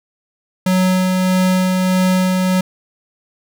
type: tone with tremolo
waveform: square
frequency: 185 Hz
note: F#3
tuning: in tune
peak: -12 dBFS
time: 0.66-2.61 s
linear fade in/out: 5 ms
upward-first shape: sine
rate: 1.6 Hz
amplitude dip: 25%
effects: none